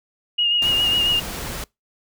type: tone with vibrato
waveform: sine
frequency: 2854 Hz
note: F7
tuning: 37 cents sharp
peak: -16 dBFS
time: 0.38-1.2 s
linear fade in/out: 10 ms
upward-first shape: triangle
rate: 7.3 Hz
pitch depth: 35 cents each way
type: noise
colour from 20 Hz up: pink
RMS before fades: -30 dBFS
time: 0.62-1.64 s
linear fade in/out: 2 ms
effects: noise-tail reverb RT60 0.2 s tail -25 dB re dry